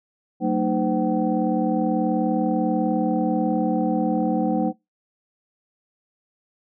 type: tone cluster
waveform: sine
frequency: 187.3 / 227.5 / 306.1 / 512 / 761 Hz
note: F#3 / A#3 / D#4 / C5 / F#5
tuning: +21 / -42 / -28 / -38 / +48 cents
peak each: -25 / -23 / -24 / -28 / -27 dBFS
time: 0.4-4.73 s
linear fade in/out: 50 ms
effects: noise-tail reverb RT60 0.2 s tail -24 dB re dry + tanh soft clip ceiling -8 dBFS